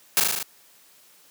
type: noise with echo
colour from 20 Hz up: white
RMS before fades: -18 dBFS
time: 0.17-0.2 s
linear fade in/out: 0 ms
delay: 38 ms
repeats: 6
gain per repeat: -2 dB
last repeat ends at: 0.428 s
effects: white hiss -55 dBFS RMS until 1.3 s + high-pass 150 Hz 12 dB/octave